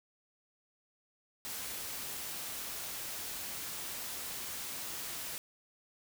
white noise, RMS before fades -41 dBFS, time 1.45-5.38 s, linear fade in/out 0 ms, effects none

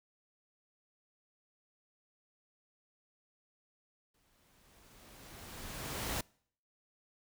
pink noise with exponential growth, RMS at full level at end -35 dBFS, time 4.14-6.21 s, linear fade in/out 5 ms, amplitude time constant 450 ms, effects noise-tail reverb RT60 0.6 s tail -26 dB re dry

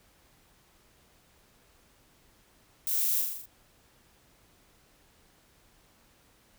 violet noise with echo, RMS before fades -30 dBFS, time 2.87-3.21 s, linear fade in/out 0 ms, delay 41 ms, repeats 6, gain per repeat -3 dB, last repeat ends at 3.456 s, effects pink hiss -63 dBFS RMS until 6.58 s

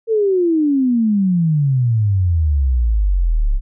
sine exponential sweep, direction down, 459.1 to 32.7 Hz, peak -12 dBFS, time 0.07-3.61 s, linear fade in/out 50 ms, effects none

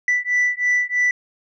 sine beating tone pair, 1974 / 1977.1 Hz, B6 / B6, -1 / +1 cents, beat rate 3.1 Hz, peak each -18 dBFS, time 0.08-1.11 s, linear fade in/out 2 ms, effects tanh soft clip ceiling -13 dBFS

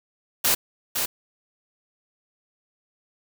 white noise with echo, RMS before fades -20 dBFS, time 0.44-0.55 s, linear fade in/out 10 ms, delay 510 ms, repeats 1, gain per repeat -5 dB, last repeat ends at 1.06 s, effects none

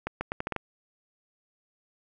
accelerating click train, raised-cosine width 0.5 ms, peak -15 dBFS, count 7, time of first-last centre 0.07-0.563 s, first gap 140 ms, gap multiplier 0.78, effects none

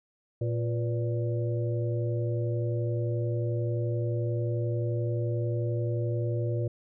harmonic tone with a mistuned harmonic, 116.54 Hz, A#2, in tune, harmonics 1 / 3 / 4 / 5, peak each -27 / -35 / -37 / -38 dBFS, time 0.41-6.68 s, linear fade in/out 5 ms, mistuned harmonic 4, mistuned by +91 cents, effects none

